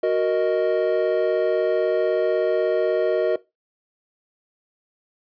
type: chord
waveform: triangle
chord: D# minor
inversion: first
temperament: equal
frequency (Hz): 370 / 466.2 / 622.3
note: F#4 / A#4 / D#5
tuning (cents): 0 / 0 / 0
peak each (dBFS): -20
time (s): 0.03-3.36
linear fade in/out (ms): 5
effects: noise-tail reverb RT60 0.2 s tail -18 dB re dry + resampled to 11025 Hz